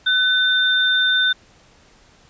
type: tone pair together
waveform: sine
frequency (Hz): 1508 / 3593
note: F#6 / A7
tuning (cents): +32 / +36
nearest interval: octave + minor third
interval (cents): 1504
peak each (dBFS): -17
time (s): 0.06-1.33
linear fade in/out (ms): 10
effects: pink hiss -52 dBFS RMS until 2.29 s + resampled to 16000 Hz